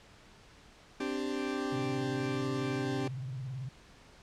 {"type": "chord", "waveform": "40% pulse", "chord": "C suspended second", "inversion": "none", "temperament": "equal", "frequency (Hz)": [261.6, 293.7, 392], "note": ["C4", "D4", "G4"], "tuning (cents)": [0, 0, 0], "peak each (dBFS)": -36, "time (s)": [1, 3.08], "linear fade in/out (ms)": 5}
{"type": "tone with vibrato", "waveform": "sine", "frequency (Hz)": 130, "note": "C3", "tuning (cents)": -11, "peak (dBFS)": -36, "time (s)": [1.72, 3.69], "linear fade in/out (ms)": 5, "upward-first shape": "sine", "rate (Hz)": 18, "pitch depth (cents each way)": 130}
{"effects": ["pink hiss -57 dBFS RMS until 4.22 s", "low-pass 6000 Hz 12 dB/octave"]}